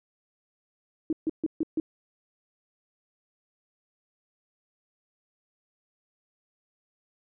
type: tone bursts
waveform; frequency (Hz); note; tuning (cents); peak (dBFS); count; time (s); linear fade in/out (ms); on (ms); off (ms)
sine; 317.3; D#4; +34; -23; 5; 1.1-1.8; 2; 28; 140
effects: none